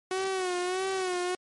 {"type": "tone with vibrato", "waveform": "sawtooth", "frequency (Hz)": 370, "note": "F#4", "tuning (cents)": 0, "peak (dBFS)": -24, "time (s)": [0.11, 1.35], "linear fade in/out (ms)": 2, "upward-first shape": "sine", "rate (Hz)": 1.6, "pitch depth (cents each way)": 65, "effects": ["MP3 48 kbps"]}